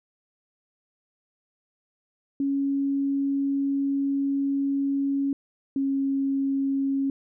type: tone pair in turn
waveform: sine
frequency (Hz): 277.2 / 273.4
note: C#4 / C#4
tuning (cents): 0 / -24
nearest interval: unison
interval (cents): 24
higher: first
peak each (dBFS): -22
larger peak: neither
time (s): 2.4-5.33 / 5.76-7.1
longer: first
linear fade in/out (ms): 2
effects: none